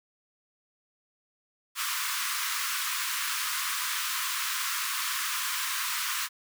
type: high-pass noise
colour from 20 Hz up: pink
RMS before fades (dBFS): -31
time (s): 1.75-6.29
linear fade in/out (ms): 50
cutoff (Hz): 1000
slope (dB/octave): 96
effects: none